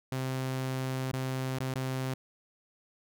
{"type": "tone with dropouts", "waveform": "sawtooth", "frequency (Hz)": 130.81, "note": "C3", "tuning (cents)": 0, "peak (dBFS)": -27, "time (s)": [0.12, 2.14], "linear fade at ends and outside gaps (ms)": 2, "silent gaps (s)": [[1.116, 1.133], [1.586, 1.603], [1.739, 1.756]], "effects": []}